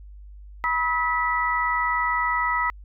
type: tone cluster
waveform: sine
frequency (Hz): 971 / 1282 / 1965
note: B5 / E6 / B6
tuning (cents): -30 / -49 / -9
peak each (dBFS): -25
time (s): 0.64-2.7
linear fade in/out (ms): 0
effects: added 50 Hz sine -40 dBFS peak until 2.84 s